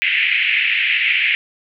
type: band-pass noise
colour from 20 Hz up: pink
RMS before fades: -17 dBFS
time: 0.02-1.35 s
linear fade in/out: 0 ms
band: 2000 to 2800 Hz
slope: 48 dB/octave
effects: none